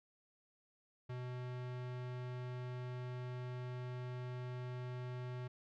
square tone with low-pass filter, 125 Hz, B2, 21 cents sharp, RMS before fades -44 dBFS, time 1.09-5.48 s, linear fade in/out 10 ms, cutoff 3100 Hz, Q 0.67, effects none

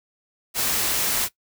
white noise, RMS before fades -23 dBFS, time 0.54-1.29 s, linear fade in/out 50 ms, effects noise-tail reverb RT60 0.1 s tail -18 dB re dry

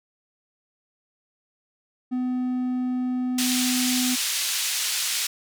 triangle tone, 251.8 Hz, B3, 34 cents sharp, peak -21 dBFS, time 2.11-4.16 s, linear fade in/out 20 ms
pink band-pass noise, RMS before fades -26 dBFS, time 3.38-5.27 s, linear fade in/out 5 ms, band 3100 to 11000 Hz, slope 12 dB/octave
effects none

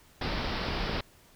pink low-pass noise, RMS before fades -32 dBFS, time 0.21-1.01 s, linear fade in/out 5 ms, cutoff 5300 Hz, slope 96 dB/octave, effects pink hiss -59 dBFS RMS until 1.35 s

